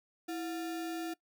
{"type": "tone with sample-and-hold", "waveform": "sine", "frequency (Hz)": 329.6, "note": "E4", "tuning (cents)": 0, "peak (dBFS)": -35, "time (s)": [0.28, 1.14], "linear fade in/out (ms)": 10, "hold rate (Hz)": 1050, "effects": ["noise-tail reverb RT60 0.1 s tail -21 dB re dry"]}